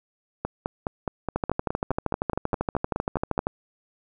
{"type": "two click trains", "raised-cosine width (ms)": 1, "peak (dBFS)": [-10, -12], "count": [28, 15], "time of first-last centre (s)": [[1.36, 3.469], [0.45, 3.379]], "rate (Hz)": [12.8, 4.78], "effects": []}